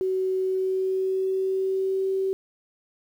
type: tone with pitch glide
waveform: sine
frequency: 376.1 to 383.8 Hz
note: F#4 to G4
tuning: +28 to -37 cents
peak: -22 dBFS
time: 0.01-2.33 s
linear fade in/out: 0 ms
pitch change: +35 cents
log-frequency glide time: 0.38-2.09 s
effects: 9-bit